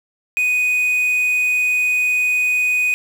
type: tone with quantisation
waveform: triangle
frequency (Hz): 2489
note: D#7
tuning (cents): 0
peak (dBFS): -13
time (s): 0.37-2.94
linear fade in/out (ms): 0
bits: 6
effects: none